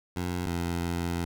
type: tone pair in turn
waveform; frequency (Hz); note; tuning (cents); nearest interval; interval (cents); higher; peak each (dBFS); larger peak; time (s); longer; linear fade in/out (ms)
15% pulse; 88.9 / 86.02; F2 / F2; +31 / -26; minor second; 57; first; -23 / -22; second; 0.16-0.46 / 0.46-1.25; second; 5
effects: none